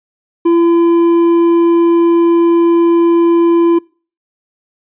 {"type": "tone with hard clipping", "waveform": "sine", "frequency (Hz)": 338.5, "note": "E4", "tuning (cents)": 46, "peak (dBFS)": -8, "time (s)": [0.45, 3.79], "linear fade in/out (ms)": 10, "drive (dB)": 5, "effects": ["noise-tail reverb RT60 0.4 s tail -26 dB re dry", "resampled to 8000 Hz"]}